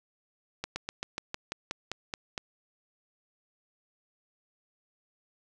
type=slowing click train; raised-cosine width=0.2 ms; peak=-16 dBFS; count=11; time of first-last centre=0.64-2.378 s; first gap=120 ms; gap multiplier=1.08; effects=none